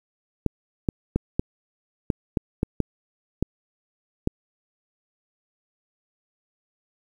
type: clicks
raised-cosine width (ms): 3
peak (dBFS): -8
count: 10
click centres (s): 0.463 / 0.888 / 1.16 / 1.395 / 2.102 / 2.372 / 2.631 / 2.803 / 3.426 / 4.274
effects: 8-bit